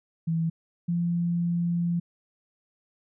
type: tone pair in turn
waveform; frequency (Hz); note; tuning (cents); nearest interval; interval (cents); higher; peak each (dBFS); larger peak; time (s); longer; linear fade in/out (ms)
sine; 164 / 171.95; E3 / F3; -9 / -27; minor second; 82; second; -23; neither; 0.27-0.5 / 0.88-2; second; 10
effects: none